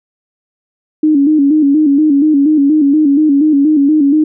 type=tone with vibrato; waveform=sine; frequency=293.7 Hz; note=D4; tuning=in tune; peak=-6 dBFS; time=1.03-4.24 s; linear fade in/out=5 ms; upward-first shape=square; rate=4.2 Hz; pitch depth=84 cents each way; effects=none